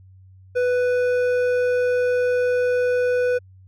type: tone with hard clipping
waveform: sine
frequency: 495.3 Hz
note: B4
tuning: 5 cents sharp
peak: -19 dBFS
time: 0.55-3.39 s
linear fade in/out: 20 ms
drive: 8 dB
effects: added 94 Hz sine -45 dBFS peak until 3.67 s